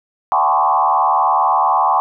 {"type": "tone with frequency modulation", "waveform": "sine", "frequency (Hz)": 932.3, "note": "A#5", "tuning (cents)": 0, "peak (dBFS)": -11, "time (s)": [0.32, 2], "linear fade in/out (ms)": 0, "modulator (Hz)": 75.9, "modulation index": 2.8, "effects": []}